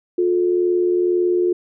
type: tone pair together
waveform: sine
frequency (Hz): 356.3 / 438.3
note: F4 / A4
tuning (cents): +35 / -7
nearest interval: major third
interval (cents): 358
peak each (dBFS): -15 / -24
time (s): 0.18-1.53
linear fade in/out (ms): 5
effects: none